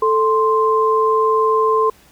sine tone pair together, 440 / 1046.5 Hz, A4 / C6, 0 / 0 cents, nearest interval octave + minor third, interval 1500 cents, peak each -15 dBFS, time 0.02-1.9 s, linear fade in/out 5 ms, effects pink hiss -50 dBFS RMS until 2.11 s

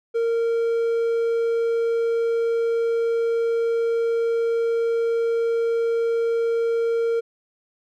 triangle tone, 461.7 Hz, A#4, 17 cents flat, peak -17 dBFS, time 0.14-7.21 s, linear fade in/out 20 ms, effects none

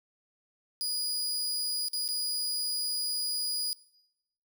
sawtooth tone with dropouts, 4908 Hz, D#8, 25 cents flat, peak -27 dBFS, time 0.81-3.73 s, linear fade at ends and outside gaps 0 ms, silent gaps 1.884-1.933 / 2.079-2.088 s, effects noise-tail reverb RT60 0.9 s tail -22 dB re dry

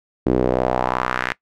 sawtooth tone with band-pass filter sweep, 62.8 Hz, B1, 30 cents sharp, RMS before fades -20 dBFS, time 0.26-1.33 s, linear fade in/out 5 ms, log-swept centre 330 to 1900 Hz, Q 2.2, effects noise-tail reverb RT60 0.1 s tail -21 dB re dry

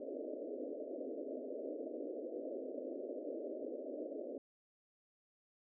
white band-pass noise, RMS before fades -44 dBFS, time 0-4.38 s, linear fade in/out 2 ms, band 250 to 620 Hz, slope 96 dB/octave, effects none

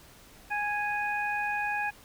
harmonic tone, 829 Hz, G#5, 3 cents flat, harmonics 1 / 2 / 3, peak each -31 / -32 / -34 dBFS, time 0.5-1.91 s, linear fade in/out 20 ms, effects pink hiss -54 dBFS RMS until 2.04 s

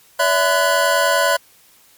square tone cluster, 570 / 660 / 1011 / 1479 Hz, C#5 / E5 / B5 / F#6, +48 / +2 / +40 / -1 cents, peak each -20 dBFS, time 0.19-1.37 s, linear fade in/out 10 ms, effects white hiss -51 dBFS RMS until 1.97 s + MP3 96 kbps

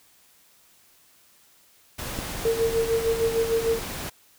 pink noise, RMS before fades -33 dBFS, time 1.98-4.1 s, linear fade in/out 10 ms
click, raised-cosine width 3 ms, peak -18 dBFS, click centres 2.189 s
sine tone with tremolo, 455.9 Hz, A#4, 39 cents flat, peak -18 dBFS, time 2.45-3.79 s, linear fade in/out 2 ms, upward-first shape sine, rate 6.6 Hz, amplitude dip 70%
effects white hiss -58 dBFS RMS until 4.38 s

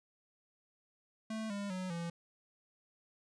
square tone with pitch steps, 220 / 201.7 / 185 / 169.64 Hz, A3 / G3 / F#3 / E3, 0 / +50 / 0 / +50 cents, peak -38 dBFS, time 1.3-2.1 s, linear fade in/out 5 ms, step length 200 ms, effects resampled to 22050 Hz

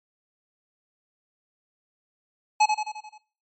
square tone with echo, 852 Hz, G#5, 44 cents sharp, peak -16 dBFS, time 2.6-2.66 s, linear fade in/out 10 ms, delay 87 ms, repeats 6, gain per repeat -5 dB, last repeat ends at 3.182 s, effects noise-tail reverb RT60 0.4 s tail -19 dB re dry + MP3 32 kbps

